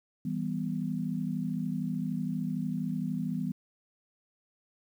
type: chord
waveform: sine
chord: E minor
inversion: none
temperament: equal with one note detuned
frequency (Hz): 162.83 / 196 / 246.9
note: E3 / G3 / B3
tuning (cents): -21 / 0 / 0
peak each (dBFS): -34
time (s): 0.25-3.52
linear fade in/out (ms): 5
effects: 10-bit